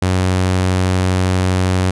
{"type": "tone", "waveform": "sawtooth", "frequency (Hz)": 92.5, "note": "F#2", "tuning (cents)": 0, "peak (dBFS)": -9, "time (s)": [0.02, 1.91], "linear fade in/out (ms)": 5, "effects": ["resampled to 24000 Hz"]}